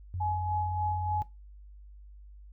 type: tone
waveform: sine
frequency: 90 Hz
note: F#2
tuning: 47 cents flat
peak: -32 dBFS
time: 0.14-1.22 s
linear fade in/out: 0 ms
type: tone with tremolo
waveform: sine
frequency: 845 Hz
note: G#5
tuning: 30 cents sharp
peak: -28 dBFS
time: 0.2-1.23 s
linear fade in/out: 10 ms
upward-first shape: sine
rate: 3.4 Hz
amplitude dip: 50%
effects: noise-tail reverb RT60 0.2 s tail -17 dB re dry + added 50 Hz sine -47 dBFS peak until 2.52 s